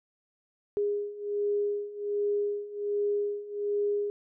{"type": "beating tone pair", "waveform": "sine", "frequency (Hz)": [409.7, 411], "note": ["G#4", "G#4"], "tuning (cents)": [-24, -18], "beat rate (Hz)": 1.3, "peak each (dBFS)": [-32, -29], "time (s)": [0.77, 4.1], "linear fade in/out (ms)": 0, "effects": []}